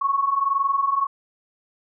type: tone pair together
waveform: sine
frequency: 1087.4 / 1109 Hz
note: C#6 / C#6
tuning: -34 / 0 cents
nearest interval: unison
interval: 34 cents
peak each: -24 / -20 dBFS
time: 0.01-1.07 s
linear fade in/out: 10 ms
effects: none